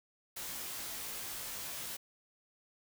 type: noise with comb filter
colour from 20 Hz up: white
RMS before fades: -42 dBFS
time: 0.36-1.97 s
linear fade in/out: 10 ms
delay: 19 ms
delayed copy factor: -0.7
effects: none